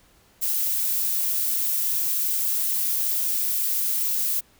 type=noise; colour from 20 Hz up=violet; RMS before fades=-24 dBFS; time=0.41-4.41 s; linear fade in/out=20 ms; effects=pink hiss -58 dBFS RMS until 4.59 s